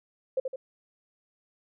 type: tone with echo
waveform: sine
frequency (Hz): 523.3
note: C5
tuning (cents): 0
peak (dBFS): -23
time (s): 0.37-0.4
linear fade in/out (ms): 5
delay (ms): 80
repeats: 2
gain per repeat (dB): -5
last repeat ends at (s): 0.56
effects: none